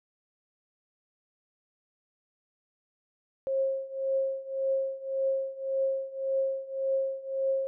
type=tone with tremolo; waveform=sine; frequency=537 Hz; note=C5; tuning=45 cents sharp; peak=-23 dBFS; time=3.47-7.67 s; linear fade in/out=0 ms; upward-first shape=triangle; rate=1.8 Hz; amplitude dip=90%; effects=none